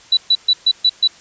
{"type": "tone bursts", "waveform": "sine", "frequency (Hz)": 3951, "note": "B7", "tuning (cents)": 0, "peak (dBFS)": -9, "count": 6, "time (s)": [0.12, 1.076], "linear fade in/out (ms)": 5, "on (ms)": 51, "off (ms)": 130, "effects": ["white hiss -44 dBFS RMS until 1.2 s", "resampled to 16000 Hz"]}